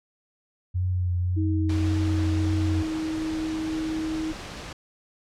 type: tone with vibrato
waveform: sine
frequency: 90.1 Hz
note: F#2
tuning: 45 cents flat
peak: -22 dBFS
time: 0.74-2.83 s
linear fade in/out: 20 ms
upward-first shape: triangle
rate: 1.8 Hz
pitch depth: 33 cents each way
type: tone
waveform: sine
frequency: 316.6 Hz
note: D#4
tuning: 30 cents sharp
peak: -26 dBFS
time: 1.36-4.33 s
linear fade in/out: 20 ms
type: noise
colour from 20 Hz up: pink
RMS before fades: -37 dBFS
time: 1.69-4.73 s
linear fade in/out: 5 ms
effects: low-pass 6000 Hz 12 dB/octave